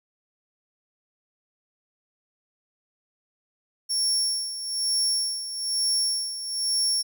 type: tone with tremolo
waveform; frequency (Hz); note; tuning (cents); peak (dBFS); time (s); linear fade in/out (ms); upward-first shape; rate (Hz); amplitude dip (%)
30% pulse; 5480; F8; -34; -17; 3.89-7.03; 20; sine; 1.1; 70
effects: none